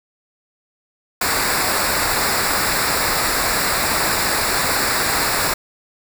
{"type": "noise with comb filter", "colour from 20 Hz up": "pink", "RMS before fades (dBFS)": -19, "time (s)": [1.21, 5.54], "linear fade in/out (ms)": 5, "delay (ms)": 0.32, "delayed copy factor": -0.75, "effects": []}